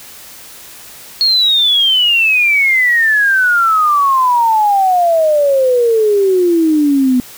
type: exponential sweep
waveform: sine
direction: down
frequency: 4342 to 246.9 Hz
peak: -8 dBFS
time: 1.21-7.2 s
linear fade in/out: 0 ms
effects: white hiss -35 dBFS RMS until 7.37 s